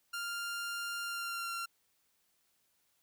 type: tone with pitch glide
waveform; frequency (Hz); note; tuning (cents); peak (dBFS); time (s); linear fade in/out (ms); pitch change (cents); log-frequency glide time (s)
sawtooth; 1396.9 to 1374.5; F6 to F6; 0 to -28; -33; 0.13-1.66; 10; -28; 1.03-1.53
effects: white hiss -75 dBFS RMS until 3.02 s